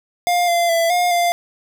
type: tone with pitch steps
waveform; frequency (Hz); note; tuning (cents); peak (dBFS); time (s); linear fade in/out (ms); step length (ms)
square; 705 / 689 / 669 / 711 / 696; F5 / F5 / E5 / F5 / F5; +16 / -24 / +25 / +31 / -6; -15; 0.27-1.32; 0; 210
effects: none